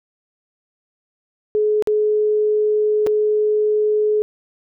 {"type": "tone with dropouts", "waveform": "sine", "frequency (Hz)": 424.5, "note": "G#4", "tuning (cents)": 38, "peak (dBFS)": -14, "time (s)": [1.55, 4.22], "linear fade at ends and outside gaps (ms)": 0, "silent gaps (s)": [[1.824, 1.873], [3.065, 3.07]], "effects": []}